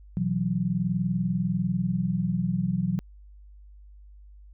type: chord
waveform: sine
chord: B suspended fourth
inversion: none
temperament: equal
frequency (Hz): 123.47 / 164.81 / 185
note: B2 / E3 / F#3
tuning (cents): 0 / 0 / 0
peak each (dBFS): -31 / -28 / -26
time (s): 0.17-2.99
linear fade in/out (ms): 0
effects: added 50 Hz sine -46 dBFS peak until 4.53 s